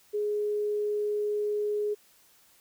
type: tone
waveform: sine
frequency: 417.5 Hz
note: G#4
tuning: 9 cents sharp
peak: -26 dBFS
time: 0.13-1.95 s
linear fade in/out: 20 ms
effects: white hiss -61 dBFS RMS until 2.6 s